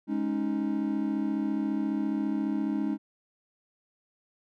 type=chord; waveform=triangle; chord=Ab suspended fourth; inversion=none; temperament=just; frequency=207.7 / 276.9 / 311.5 Hz; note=Ab3 / Db4 / Eb4; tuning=0 / -2 / +2 cents; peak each=-29 dBFS; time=0.07-2.98 s; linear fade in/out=50 ms; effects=none